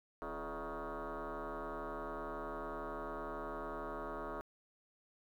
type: tone with frequency modulation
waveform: sine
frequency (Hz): 341.5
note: F4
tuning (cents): -39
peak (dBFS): -39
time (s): 0.22-4.41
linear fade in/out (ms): 0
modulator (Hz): 153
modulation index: 6.6
effects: tanh soft clip ceiling -35 dBFS + 12-bit